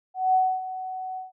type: tone with ADSR envelope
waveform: sine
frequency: 748 Hz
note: F#5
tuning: 19 cents sharp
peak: -16 dBFS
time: 0.14-1.32 s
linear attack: 200 ms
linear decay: 270 ms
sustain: -14 dB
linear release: 150 ms
effects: none